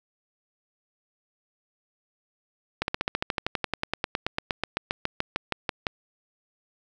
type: slowing click train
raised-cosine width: 0.3 ms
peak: -9 dBFS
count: 29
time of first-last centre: 2.82-5.868 s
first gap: 61 ms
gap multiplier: 1.04
effects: 8-bit